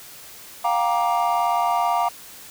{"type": "chord", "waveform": "triangle", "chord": "G minor seventh", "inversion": "third", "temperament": "just", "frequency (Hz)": [705.6, 784, 940.8, 1176], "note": ["F5", "G5", "Bb5", "D6"], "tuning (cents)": [18, 0, 16, 2], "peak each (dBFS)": [-20, -25, -21, -24], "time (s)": [0.64, 2.09], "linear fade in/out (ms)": 10, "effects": ["white hiss -42 dBFS RMS until 2.5 s"]}